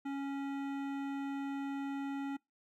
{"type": "tone with hard clipping", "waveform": "sine", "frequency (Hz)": 277.2, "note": "C#4", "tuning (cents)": 0, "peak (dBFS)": -38, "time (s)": [0.05, 2.37], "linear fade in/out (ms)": 10, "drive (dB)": 15, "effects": ["noise-tail reverb RT60 0.2 s tail -24 dB re dry"]}